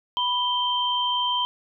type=tone pair together; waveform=sine; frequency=987 / 3134 Hz; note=B5 / G7; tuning=-1 / -1 cents; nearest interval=octave + minor sixth; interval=2000 cents; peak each=-24 dBFS; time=0.17-1.45 s; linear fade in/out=0 ms; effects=none